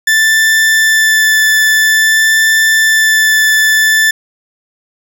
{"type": "tone with vibrato", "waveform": "40% pulse", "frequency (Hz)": 1760, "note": "A6", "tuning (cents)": 0, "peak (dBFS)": -6, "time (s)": [0.07, 4.11], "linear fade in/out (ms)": 5, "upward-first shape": "sine", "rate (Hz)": 0.5, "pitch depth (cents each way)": 9, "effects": []}